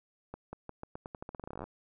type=accelerating click train; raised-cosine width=1 ms; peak=-27 dBFS; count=22; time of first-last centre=0.34-1.64 s; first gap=190 ms; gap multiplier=0.86; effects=none